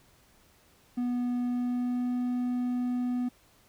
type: tone with pitch glide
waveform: triangle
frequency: 245 to 247.1 Hz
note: B3 to B3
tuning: -14 to +1 cents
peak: -25 dBFS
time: 0.97-3.29 s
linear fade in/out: 10 ms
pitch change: +15 cents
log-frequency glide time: 1.44-2.12 s
effects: pink hiss -62 dBFS RMS until 3.68 s